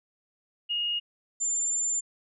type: tone pair in turn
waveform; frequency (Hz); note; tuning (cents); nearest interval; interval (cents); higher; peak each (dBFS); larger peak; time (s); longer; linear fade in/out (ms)
sine; 2861 / 7209; F7 / A8; +41 / +41; octave + major third; 1600; second; -26 / -25; second; 0.69-1 / 1.4-2.01; second; 20
effects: none